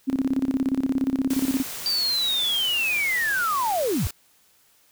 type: tone with tremolo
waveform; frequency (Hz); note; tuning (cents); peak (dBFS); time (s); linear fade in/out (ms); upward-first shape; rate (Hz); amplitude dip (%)
sine; 265.8; C4; +27; -18; 0.07-1.63; 20; square; 17; 80
type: noise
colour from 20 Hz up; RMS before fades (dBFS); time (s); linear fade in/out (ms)
white; -34; 1.3-4.11; 5
type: linear sweep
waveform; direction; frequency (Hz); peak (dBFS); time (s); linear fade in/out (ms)
sine; down; 4700 to 58.27; -21; 1.86-4.07; 0
effects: white hiss -60 dBFS RMS until 4.91 s